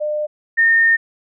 sine tone pair in turn, 602 / 1827 Hz, D5 / A#6, +43 / -35 cents, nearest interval octave + perfect fifth, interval 1922 cents, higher second, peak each -18 / -10 dBFS, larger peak second, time 0-0.27 / 0.57-0.97 s, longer second, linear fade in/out 20 ms, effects none

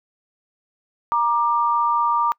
sine tone pair together, 942 / 1186.8 Hz, A#5 / D6, +18 / +18 cents, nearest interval major third, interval 400 cents, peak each -19 dBFS, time 1.12-2.32 s, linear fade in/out 0 ms, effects noise-tail reverb RT60 0.1 s tail -26 dB re dry

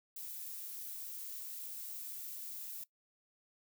violet noise, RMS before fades -45 dBFS, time 0.16-2.84 s, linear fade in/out 5 ms, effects noise-tail reverb RT60 0.1 s tail -19 dB re dry

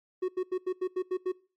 triangle tone bursts, 369 Hz, F#4, 5 cents flat, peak -24 dBFS, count 8, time 0.22-1.321 s, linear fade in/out 10 ms, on 65 ms, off 83 ms, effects noise-tail reverb RT60 0.4 s tail -23 dB re dry + MP3 64 kbps

